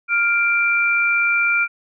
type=tone pair together; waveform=sine; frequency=1402.1 / 2358 Hz; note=F6 / D7; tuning=+6 / +6 cents; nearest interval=major sixth; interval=900 cents; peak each=-18 / -17 dBFS; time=0.08-1.68 s; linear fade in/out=50 ms; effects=none